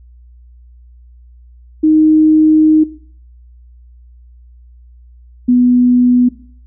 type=tone pair in turn; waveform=sine; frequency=311.1 / 246.9 Hz; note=D#4 / B3; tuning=0 / 0 cents; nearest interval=major third; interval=400 cents; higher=first; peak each=-6 dBFS; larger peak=neither; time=1.83-2.84 / 5.48-6.29 s; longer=first; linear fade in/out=10 ms; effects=noise-tail reverb RT60 0.5 s tail -17 dB re dry + added 60 Hz sine -38 dBFS peak until 6.66 s